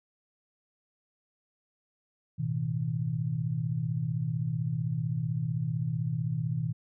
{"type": "tone cluster", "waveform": "sine", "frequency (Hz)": [108.1, 123.8, 159.5], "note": ["A2", "B2", "D#3"], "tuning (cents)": [-30, 5, 43], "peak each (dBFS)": [-37, -31, -31], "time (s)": [2.38, 6.73], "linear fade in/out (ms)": 20, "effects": []}